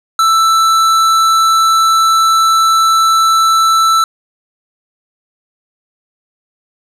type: tone with hard clipping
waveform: sine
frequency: 1325 Hz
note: E6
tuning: 9 cents sharp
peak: -9 dBFS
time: 0.19-4.04 s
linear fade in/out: 2 ms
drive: 13 dB
effects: none